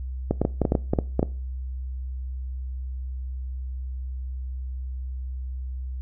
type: clicks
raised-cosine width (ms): 2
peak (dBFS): -7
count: 11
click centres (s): 0.31 / 0.416 / 0.451 / 0.617 / 0.652 / 0.721 / 0.752 / 0.935 / 0.988 / 1.194 / 1.229
effects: noise-tail reverb RT60 0.4 s tail -21 dB re dry + added 64 Hz sine -29 dBFS peak until 6.01 s